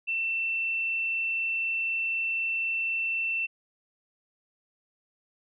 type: tone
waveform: sine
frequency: 2684 Hz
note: E7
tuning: 31 cents sharp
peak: -26 dBFS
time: 0.07-3.47 s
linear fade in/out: 20 ms
effects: none